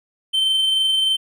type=tone with amplitude modulation; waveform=triangle; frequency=3100 Hz; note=G7; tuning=20 cents flat; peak=-13 dBFS; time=0.33-1.17 s; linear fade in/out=20 ms; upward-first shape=sine; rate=23.2 Hz; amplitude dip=25%; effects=none